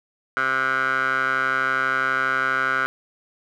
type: tone with band-pass filter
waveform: 15% pulse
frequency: 132.2 Hz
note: C3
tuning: 18 cents sharp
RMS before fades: -22 dBFS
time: 0.37-2.86 s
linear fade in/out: 0 ms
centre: 1500 Hz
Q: 6.8
effects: none